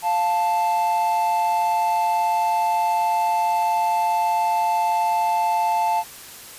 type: tone pair together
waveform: triangle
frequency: 698.5 / 880 Hz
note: F5 / A5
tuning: 0 / 0 cents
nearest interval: major third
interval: 400 cents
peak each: -22 / -17 dBFS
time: 0.02-6.04 s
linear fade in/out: 50 ms
effects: white hiss -40 dBFS RMS until 6.58 s + resampled to 32000 Hz